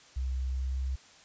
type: tone with pitch glide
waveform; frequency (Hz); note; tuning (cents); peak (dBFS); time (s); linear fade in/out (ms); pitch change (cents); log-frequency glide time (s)
sine; 64.7 to 65.72; C2 to C2; -19 to +8; -29; 0.16-0.96; 10; +27; 0.42-0.8
effects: white hiss -56 dBFS RMS until 1.24 s + resampled to 16000 Hz